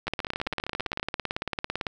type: two click trains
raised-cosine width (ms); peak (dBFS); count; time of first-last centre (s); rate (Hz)
0.3; -12 / -16; 33 / 15; 0.08-1.868 / 0.07-0.997; 17.9 / 15.1
effects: none